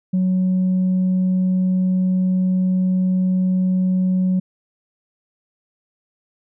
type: tone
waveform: sine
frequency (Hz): 185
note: F#3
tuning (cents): 0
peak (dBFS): -13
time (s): 0.13-4.4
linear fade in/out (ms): 10
effects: tanh soft clip ceiling -13 dBFS